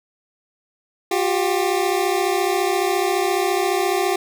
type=tone pair together; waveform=25% pulse; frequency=357.2 / 391.7 Hz; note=F4 / G4; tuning=+39 / -1 cents; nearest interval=major second; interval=160 cents; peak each=-17 dBFS; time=1.11-4.16 s; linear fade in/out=5 ms; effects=none